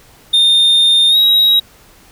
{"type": "tone with pitch glide", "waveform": "triangle", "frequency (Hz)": [3639, 3824], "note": ["A#7", "A#7"], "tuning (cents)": [-42, 43], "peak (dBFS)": -6, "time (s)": [0.33, 1.6], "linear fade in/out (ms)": 10, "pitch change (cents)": 85, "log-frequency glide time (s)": [1.09, 1.17], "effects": ["pink hiss -45 dBFS RMS until 2.11 s"]}